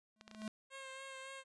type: tone with exponential growth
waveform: square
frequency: 215.5 Hz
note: A3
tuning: 36 cents flat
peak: -39 dBFS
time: 0.16-0.48 s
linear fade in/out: 2 ms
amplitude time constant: 68 ms
type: clicks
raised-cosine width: 0.2 ms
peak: -34 dBFS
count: 6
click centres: 0.211 / 0.279 / 0.313 / 0.348 / 0.419 / 0.477 s
type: tone with vibrato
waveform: 10% pulse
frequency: 534 Hz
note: C5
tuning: 35 cents sharp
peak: -39 dBFS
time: 0.7-1.44 s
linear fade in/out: 50 ms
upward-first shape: sine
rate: 3.6 Hz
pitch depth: 21 cents each way
effects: resampled to 24000 Hz